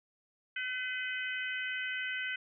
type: harmonic tone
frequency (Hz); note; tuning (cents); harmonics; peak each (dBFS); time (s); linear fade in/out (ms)
507; B4; +45; 3 / 4 / 5 / 6; -37 / -39 / -41 / -43; 0.56-2.36; 5
effects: none